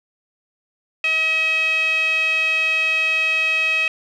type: tone with band-pass filter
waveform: sawtooth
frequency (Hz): 638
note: D#5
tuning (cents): +43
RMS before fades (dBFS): -19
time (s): 1.04-3.88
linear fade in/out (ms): 2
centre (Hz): 2600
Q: 9
effects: none